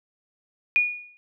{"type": "tone with exponential decay", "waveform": "sine", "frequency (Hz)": 2448, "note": "D#7", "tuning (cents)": -29, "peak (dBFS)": -14, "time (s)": [0.76, 1.17], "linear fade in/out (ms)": 0, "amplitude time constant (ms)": 87, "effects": []}